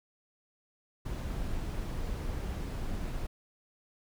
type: noise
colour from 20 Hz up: brown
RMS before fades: -35 dBFS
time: 1.05-3.27 s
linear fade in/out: 10 ms
effects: none